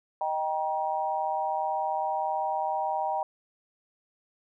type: chord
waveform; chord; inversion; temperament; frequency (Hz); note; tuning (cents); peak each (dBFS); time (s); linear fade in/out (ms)
sine; Eb major; none; equal with one note detuned; 622.3 / 784 / 948.6; Eb5 / G5 / Bb5; 0 / 0 / +30; -33 / -29 / -31; 0.21-3.23; 2
effects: none